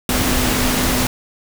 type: tone in noise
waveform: sine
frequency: 250.9 Hz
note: B3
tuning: 28 cents sharp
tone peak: -22 dBFS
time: 0.09-1.07 s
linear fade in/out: 2 ms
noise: pink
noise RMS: -18 dBFS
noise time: 0.09-1.07 s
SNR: -7 dB
effects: none